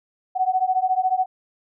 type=beating tone pair; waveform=sine; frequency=740 / 754 Hz; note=F#5 / F#5; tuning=0 / +32 cents; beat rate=14 Hz; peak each=-21 dBFS; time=0.35-1.26 s; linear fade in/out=20 ms; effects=none